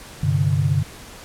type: chord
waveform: sine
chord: G suspended fourth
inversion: none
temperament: just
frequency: 98 / 130.67 / 147 Hz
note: G2 / C3 / D3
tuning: 0 / -2 / +2 cents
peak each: -21 / -22 / -19 dBFS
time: 0.23-0.83 s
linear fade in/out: 5 ms
effects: pink hiss -40 dBFS RMS until 1.24 s + low-pass 12000 Hz 12 dB/octave